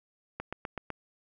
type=click train; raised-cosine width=0.5 ms; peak=-20 dBFS; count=5; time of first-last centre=0.4-0.903 s; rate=7.95 Hz; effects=none